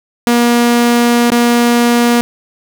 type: tone with dropouts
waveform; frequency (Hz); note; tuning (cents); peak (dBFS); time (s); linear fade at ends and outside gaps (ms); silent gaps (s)
sawtooth; 238.4; A#3; +39; -4; 0.27-2.21; 0; 1.303-1.319
effects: none